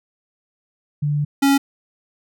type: tone pair in turn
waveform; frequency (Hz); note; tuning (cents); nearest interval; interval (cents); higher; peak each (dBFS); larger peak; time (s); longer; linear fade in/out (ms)
sine / square; 146.83 / 277.2; D3 / C#4; 0 / 0; major seventh; 1100; second; -17 / -13; second; 1.02-1.25 / 1.42-1.58; first; 10
effects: none

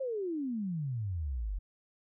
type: exponential sweep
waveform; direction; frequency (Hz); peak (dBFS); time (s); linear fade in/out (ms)
sine; down; 552 to 43.65; -32; 0-1.59; 10
effects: none

